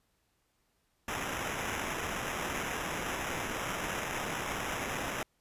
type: noise with sample-and-hold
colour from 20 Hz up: white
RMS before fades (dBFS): -36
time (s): 1.08-5.23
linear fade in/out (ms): 2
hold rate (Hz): 4410
effects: pink hiss -75 dBFS RMS until 5.4 s + resampled to 32000 Hz